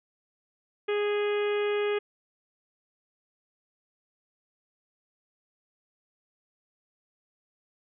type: harmonic tone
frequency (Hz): 413.7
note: G#4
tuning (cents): -7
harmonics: 1 / 2 / 3 / 4 / 5 / 6 / 7 / 8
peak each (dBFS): -25 / -41 / -39 / -40 / -40 / -40 / -44 / -46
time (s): 0.88-1.99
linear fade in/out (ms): 10
effects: none